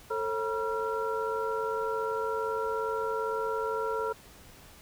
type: tone cluster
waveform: sine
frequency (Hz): 444.5 / 542 / 959 / 1368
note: A4 / C#5 / A#5 / F6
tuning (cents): +18 / -39 / +49 / -36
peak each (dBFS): -31 / -38 / -35 / -35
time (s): 0.1-4.13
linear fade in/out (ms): 10
effects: pink hiss -53 dBFS RMS until 4.81 s